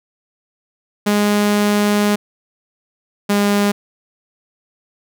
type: tone pair in turn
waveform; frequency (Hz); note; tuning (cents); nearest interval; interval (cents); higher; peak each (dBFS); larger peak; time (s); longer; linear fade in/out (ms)
sawtooth; 206.8 / 203.6; G#3 / G#3; -7 / -34; unison; 27; first; -9; neither; 1.06-2.16 / 3.29-3.72; first; 10
effects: none